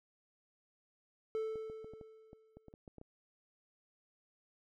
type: tone with exponential decay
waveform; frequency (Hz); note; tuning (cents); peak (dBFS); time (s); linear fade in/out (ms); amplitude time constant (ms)
triangle; 440; A4; 0; -31; 1.35-2.73; 0; 300
type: clicks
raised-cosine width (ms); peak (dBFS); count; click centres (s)
2; -38; 12; 1.557 / 1.699 / 1.845 / 1.936 / 2.012 / 2.331 / 2.57 / 2.683 / 2.739 / 2.878 / 2.983 / 3.014
effects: none